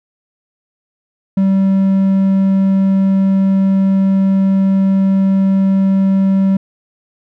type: tone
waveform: triangle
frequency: 193.2 Hz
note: G3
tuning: 25 cents flat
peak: -7 dBFS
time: 1.37-6.57 s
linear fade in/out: 5 ms
effects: none